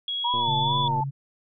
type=tone with pitch glide; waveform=sine; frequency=3322 to 3439 Hz; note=G#7 to A7; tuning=0 to -40 cents; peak=-26 dBFS; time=0.08-0.88 s; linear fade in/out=2 ms; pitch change=+60 cents; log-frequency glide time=0.3-0.51 s
type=tone with vibrato; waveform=sine; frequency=932.3 Hz; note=A#5; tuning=in tune; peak=-23 dBFS; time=0.24-1.04 s; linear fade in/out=10 ms; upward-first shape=sine; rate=2.3 Hz; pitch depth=110 cents each way
type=click train; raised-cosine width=2 ms; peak=-24 dBFS; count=78; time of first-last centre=0.34-1.004 s; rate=116 Hz
type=tone; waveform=sine; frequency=137.9 Hz; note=C#3; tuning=9 cents flat; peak=-27 dBFS; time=0.47-1.11 s; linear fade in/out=20 ms
effects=none